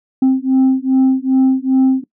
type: beating tone pair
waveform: sine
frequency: 261.6 / 264.1 Hz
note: C4 / C4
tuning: 0 / +16 cents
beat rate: 2.5 Hz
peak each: -11 dBFS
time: 0.22-2.04 s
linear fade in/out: 5 ms
effects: noise-tail reverb RT60 0.1 s tail -20 dB re dry + tanh soft clip ceiling -7 dBFS